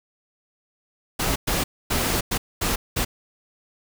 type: noise bursts at uneven times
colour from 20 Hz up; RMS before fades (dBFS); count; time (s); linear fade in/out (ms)
pink; -23; 6; 1.19-1.36 / 1.47-1.64 / 1.9-2.21 / 2.31-2.38 / 2.61-2.76 / 2.96-3.05; 10
effects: none